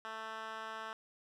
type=tone with band-pass filter; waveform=10% pulse; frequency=221 Hz; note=A3; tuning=8 cents sharp; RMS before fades=-44 dBFS; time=0.05-0.93 s; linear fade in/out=0 ms; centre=1600 Hz; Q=1.3; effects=none